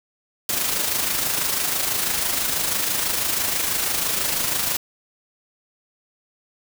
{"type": "noise with amplitude modulation", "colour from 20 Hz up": "white", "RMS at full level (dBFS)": -21, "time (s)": [0.49, 4.77], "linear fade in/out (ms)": 2, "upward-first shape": "sine", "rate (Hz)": 26.1, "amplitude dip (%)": 45, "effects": []}